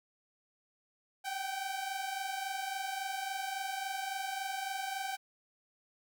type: tone pair together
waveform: sawtooth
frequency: 760.4 / 784 Hz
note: F#5 / G5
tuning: +47 / 0 cents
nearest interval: minor second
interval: 53 cents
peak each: -36 / -34 dBFS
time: 1.24-5.17 s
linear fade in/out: 20 ms
effects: none